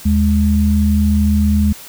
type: tone pair together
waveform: sine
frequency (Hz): 77.78 / 207.6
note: D#2 / G#3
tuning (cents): 0 / 0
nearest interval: octave + perfect fourth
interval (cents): 1700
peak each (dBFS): -13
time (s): 0.05-1.73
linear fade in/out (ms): 10
effects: white hiss -36 dBFS RMS until 1.88 s